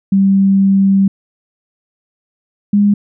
sine tone pair in turn, 195 / 204.1 Hz, G3 / G#3, -9 / -30 cents, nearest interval minor second, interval 79 cents, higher second, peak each -7 dBFS, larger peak neither, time 0.12-1.08 / 2.73-2.94 s, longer first, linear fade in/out 5 ms, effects none

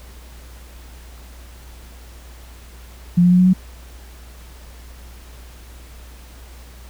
sine tone with pitch steps, 175.4 / 177.85 / 180.33 / 182.85 / 185.4 Hz, F3 / F3 / F#3 / F#3 / F#3, +8 / +32 / -44 / -20 / +4 cents, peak -9 dBFS, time 3.17-3.535 s, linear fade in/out 10 ms, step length 73 ms, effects added 60 Hz sine -38 dBFS peak until 6.89 s + pink hiss -46 dBFS RMS until 6.89 s

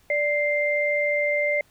sine tone pair together, 587.3 / 2093 Hz, D5 / C7, 0 / 0 cents, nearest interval octave + minor seventh, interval 2200 cents, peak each -23 dBFS, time 0.1-1.61 s, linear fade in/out 2 ms, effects pink hiss -60 dBFS RMS until 1.7 s

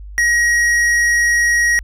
sine tone with hard clipping, 1895 Hz, A#6, 28 cents sharp, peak -13 dBFS, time 0.18-1.79 s, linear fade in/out 0 ms, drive 9 dB, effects added 50 Hz sine -30 dBFS peak until 1.83 s

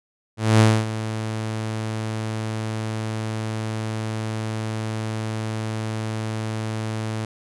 sawtooth tone with ADSR envelope, 110 Hz, A2, in tune, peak -7 dBFS, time 0.37-7.25 s, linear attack 230 ms, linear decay 250 ms, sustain -14 dB, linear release 3 ms, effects resampled to 24000 Hz

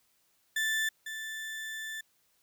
35% pulse tone pair in turn, 1762 / 1762 Hz, A6 / A6, +2 / +2 cents, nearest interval unison, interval 0 cents, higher neither, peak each -26 / -35 dBFS, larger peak first, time 0.56-0.89 / 1.06-2.01 s, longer second, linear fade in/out 5 ms, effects white hiss -71 dBFS RMS until 2.42 s

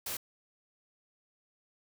white noise, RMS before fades -37 dBFS, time 0.06-0.17 s, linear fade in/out 5 ms, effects none

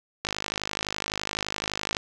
click train, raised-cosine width 0.2 ms, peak -10 dBFS, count 90, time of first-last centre 0.25-1.968 s, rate 51.8 Hz, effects none

